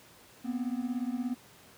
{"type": "beating tone pair", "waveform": "triangle", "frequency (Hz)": [240, 257], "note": ["B3", "C4"], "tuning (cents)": [-49, -31], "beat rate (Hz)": 17, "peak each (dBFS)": [-31, -32], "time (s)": [0.44, 1.35], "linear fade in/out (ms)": 20, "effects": ["pink hiss -56 dBFS RMS until 1.77 s", "high-pass 100 Hz 12 dB/octave"]}